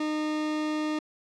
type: tone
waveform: 40% pulse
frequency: 306.1 Hz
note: D#4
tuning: 28 cents flat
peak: -26 dBFS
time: 0-0.99 s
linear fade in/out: 5 ms
effects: low-pass 5000 Hz 12 dB/octave